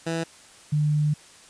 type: tone pair in turn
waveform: 15% pulse / sine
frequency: 164.81 / 149.94 Hz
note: E3 / D3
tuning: 0 / +36 cents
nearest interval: major second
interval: 164 cents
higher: first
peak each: -19 dBFS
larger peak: neither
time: 0.06-0.24 / 0.72-1.14 s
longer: second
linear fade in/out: 10 ms
effects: white hiss -50 dBFS RMS until 1.49 s + resampled to 22050 Hz